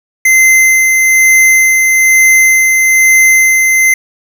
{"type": "tone with tremolo", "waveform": "square", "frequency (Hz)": 2070, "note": "C7", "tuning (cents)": -19, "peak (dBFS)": -4, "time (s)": [0.25, 3.94], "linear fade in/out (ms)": 5, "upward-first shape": "sine", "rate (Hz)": 1.1, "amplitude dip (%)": 30, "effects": []}